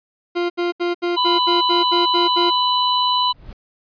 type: tone bursts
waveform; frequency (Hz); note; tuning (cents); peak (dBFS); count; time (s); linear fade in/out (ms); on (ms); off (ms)
40% pulse; 349.2; F4; 0; -17; 10; 0.35-2.507; 20; 150; 73
type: harmonic tone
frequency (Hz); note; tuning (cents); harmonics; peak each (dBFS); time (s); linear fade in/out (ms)
995; B5; +13; 1 / 3 / 4; -17 / -22 / -21; 1.16-3.33; 20
type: noise with exponential growth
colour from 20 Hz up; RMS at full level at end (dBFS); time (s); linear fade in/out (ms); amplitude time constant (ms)
brown; -31; 3.15-3.53; 2; 82
effects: resampled to 11025 Hz